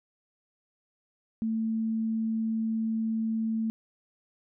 sine tone, 222.9 Hz, A3, 23 cents sharp, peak -26 dBFS, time 1.42-3.7 s, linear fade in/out 0 ms, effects none

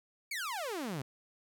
sawtooth exponential sweep, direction down, 2341 to 123.47 Hz, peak -32 dBFS, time 0.31-1.02 s, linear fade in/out 5 ms, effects none

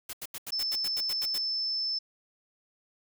white noise bursts, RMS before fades -38 dBFS, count 11, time 0.09-1.382 s, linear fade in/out 5 ms, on 42 ms, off 83 ms
sine tone, 5274 Hz, E8, in tune, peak -28 dBFS, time 0.52-1.99 s, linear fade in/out 10 ms
effects none

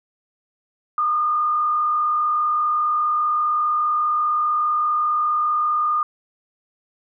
sine tone with frequency modulation, 1216 Hz, D#6, 40 cents flat, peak -17 dBFS, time 0.98-6.03 s, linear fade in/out 2 ms, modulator 44.9 Hz, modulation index 0.47, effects none

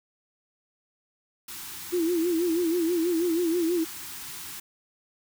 white band-stop noise, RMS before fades -39 dBFS, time 1.48-4.6 s, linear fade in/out 5 ms, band 410 to 780 Hz, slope 96 dB/octave
sine tone with vibrato, 339.9 Hz, F4, 47 cents flat, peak -22 dBFS, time 1.92-3.85 s, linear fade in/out 20 ms, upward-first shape sine, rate 6.2 Hz, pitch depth 97 cents each way
effects none

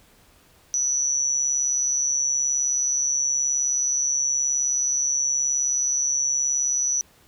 sine tone with amplitude modulation, 5920 Hz, F#8, in tune, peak -17 dBFS, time 0.74-7.01 s, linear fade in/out 0 ms, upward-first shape sine, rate 139 Hz, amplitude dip 70%, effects pink hiss -56 dBFS RMS until 7.27 s

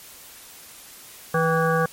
harmonic tone with a mistuned harmonic, 163.4 Hz, E3, 15 cents flat, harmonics 1 / 3 / 5 / 7 / 9 / 10, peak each -23 / -22 / -28 / -25 / -29 / -28 dBFS, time 1.34-1.86 s, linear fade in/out 5 ms, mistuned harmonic 5, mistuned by -72 cents, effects white hiss -44 dBFS RMS until 1.92 s + MP3 64 kbps

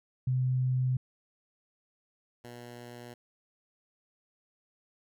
sine / 10% pulse tone pair in turn, 128.1 / 120.55 Hz, C3 / B2, -36 / -41 cents, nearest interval minor second, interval 105 cents, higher first, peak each -25 / -36 dBFS, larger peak first, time 0.27-0.97 / 2.44-3.14 s, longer neither, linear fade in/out 5 ms, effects none

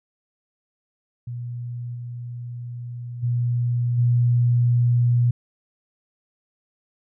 sine tone with level steps, 120.8 Hz, B2, 38 cents flat, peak -28 / -30 / -19 / -15 dBFS, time 1.27-5.31 s, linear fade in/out 5 ms, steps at 1.94 / 3.22 / 3.97 s, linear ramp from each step 20 ms, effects none

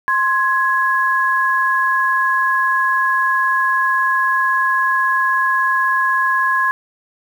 sine tone pair together, 1052.7 / 1671 Hz, C6 / G#6, +10 / +10 cents, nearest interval minor sixth, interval 800 cents, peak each -16 dBFS, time 0.08-6.71 s, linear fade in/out 0 ms, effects 7-bit

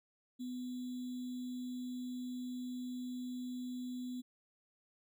sine tone with sample-and-hold, 250 Hz, B3, 21 cents sharp, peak -39 dBFS, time 0.39-4.22 s, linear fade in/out 20 ms, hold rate 3675 Hz, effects none

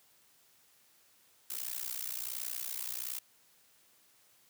blue noise with amplitude modulation, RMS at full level -35 dBFS, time 1.5-3.19 s, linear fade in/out 5 ms, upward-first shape sine, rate 61.3 Hz, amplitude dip 95%, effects white hiss -66 dBFS RMS until 4.49 s + high-pass 80 Hz 12 dB/octave

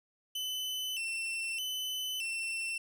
40% pulse tone with vibrato, 2853 Hz, F7, 36 cents sharp, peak -33 dBFS, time 0.35-2.78 s, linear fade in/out 5 ms, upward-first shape square, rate 0.81 Hz, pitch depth 99 cents each way, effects none

